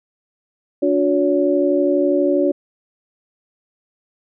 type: tone cluster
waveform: sine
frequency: 288.7 / 361 / 568 Hz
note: D4 / F#4 / C#5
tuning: -30 / -43 / +42 cents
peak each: -18 dBFS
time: 0.82-2.52 s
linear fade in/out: 10 ms
effects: none